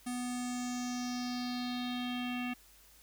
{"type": "tone with low-pass filter sweep", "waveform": "square", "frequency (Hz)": 246.9, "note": "B3", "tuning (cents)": 0, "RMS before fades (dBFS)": -37, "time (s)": [0.06, 2.54], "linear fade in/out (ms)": 10, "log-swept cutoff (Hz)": [9700, 2600], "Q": 4.4, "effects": ["added 50 Hz sine -65 dBFS peak until 3.02 s", "white hiss -61 dBFS RMS until 3.02 s"]}